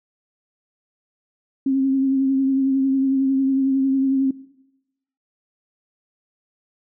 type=tone with vibrato; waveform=sine; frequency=268.5 Hz; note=C4; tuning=45 cents sharp; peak=-16 dBFS; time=1.66-4.31 s; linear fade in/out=5 ms; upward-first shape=triangle; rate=11 Hz; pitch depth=31 cents each way; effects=noise-tail reverb RT60 0.9 s tail -19 dB re dry